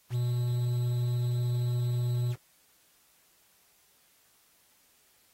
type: tone with quantisation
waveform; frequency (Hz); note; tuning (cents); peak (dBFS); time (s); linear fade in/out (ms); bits
triangle; 121.8; B2; -24; -24; 0.1-2.36; 50; 8
effects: white hiss -65 dBFS RMS until 5.33 s + AAC 48 kbps